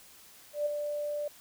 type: tone with ADSR envelope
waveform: sine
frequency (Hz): 589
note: D5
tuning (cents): +5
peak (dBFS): -25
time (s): 0.53-1.28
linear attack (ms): 130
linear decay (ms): 12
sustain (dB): -6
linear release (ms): 4
effects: white hiss -55 dBFS RMS until 1.4 s